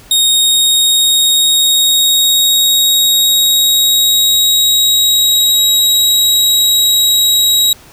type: tone with pitch glide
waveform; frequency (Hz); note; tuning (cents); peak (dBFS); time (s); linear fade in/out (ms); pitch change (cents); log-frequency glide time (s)
sawtooth; 3729 to 3832; A#7 to A#7; 0 to +47; -5; 0.11-7.73; 2; +47; 0.3-6.05
effects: pink hiss -40 dBFS RMS until 7.92 s